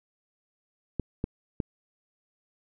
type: clicks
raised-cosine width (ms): 3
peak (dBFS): -15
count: 3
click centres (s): 0.997 / 1.241 / 1.602
effects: none